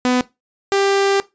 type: tone pair in turn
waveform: sawtooth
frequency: 250.2 / 395.1 Hz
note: B3 / G4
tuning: +23 / +14 cents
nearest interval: minor sixth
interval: 791 cents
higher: second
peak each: -10 dBFS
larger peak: neither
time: 0.05-0.21 / 0.72-1.2 s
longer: second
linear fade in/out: 0 ms
effects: noise-tail reverb RT60 0.2 s tail -18 dB re dry + resampled to 16000 Hz